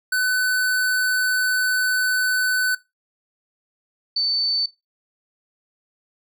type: tone pair in turn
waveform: square / sine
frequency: 1505 / 4529 Hz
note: F#6 / C#8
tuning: +29 / +36 cents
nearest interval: octave + perfect fifth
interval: 1907 cents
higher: second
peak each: -19 dBFS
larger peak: neither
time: 0.12-2.75 / 4.16-4.66 s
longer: first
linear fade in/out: 5 ms
effects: noise-tail reverb RT60 0.2 s tail -19 dB re dry